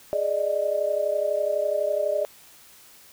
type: tone cluster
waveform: sine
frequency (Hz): 416.6 / 590 / 622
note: G#4 / D5 / D#5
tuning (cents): +5 / +8 / -1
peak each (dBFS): -31 / -24 / -26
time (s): 0.13-2.25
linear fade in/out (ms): 0
effects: white hiss -51 dBFS RMS until 3.12 s